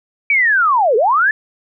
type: linear two-way sweep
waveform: sine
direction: down then up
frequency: 2324 to 406.2 to 1772 Hz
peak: -10 dBFS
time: 0.3-1.31 s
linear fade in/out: 2 ms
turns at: 0.96 s
effects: none